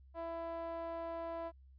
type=tone with band-pass filter; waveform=sawtooth; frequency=332.8 Hz; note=E4; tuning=17 cents sharp; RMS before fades=-42 dBFS; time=0.14-1.52 s; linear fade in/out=50 ms; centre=780 Hz; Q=5.1; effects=added 66 Hz sine -57 dBFS peak until 1.78 s + resampled to 11025 Hz